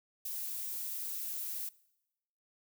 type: noise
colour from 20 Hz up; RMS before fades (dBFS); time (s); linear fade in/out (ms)
violet; -39; 0.25-1.69; 5
effects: noise-tail reverb RT60 0.9 s tail -22 dB re dry